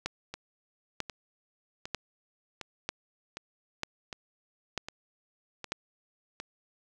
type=two click trains; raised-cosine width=0.2 ms; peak=-14 / -21 dBFS; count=7 / 9; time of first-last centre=0.06-5.72 / 0.34-6.401 s; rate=1.06 / 1.32 Hz; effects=none